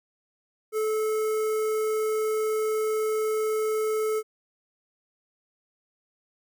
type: tone with notch filter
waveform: square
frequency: 434 Hz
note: A4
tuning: 24 cents flat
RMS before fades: -26 dBFS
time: 0.72-4.23 s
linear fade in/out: 50 ms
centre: 3600 Hz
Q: 0.56
effects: none